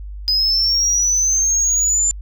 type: linear sweep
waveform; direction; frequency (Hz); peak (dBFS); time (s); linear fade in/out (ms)
sine; up; 4978 to 7180; -12; 0.28-2.11; 0
effects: tanh soft clip ceiling -11 dBFS + added 50 Hz sine -28 dBFS peak until 2.21 s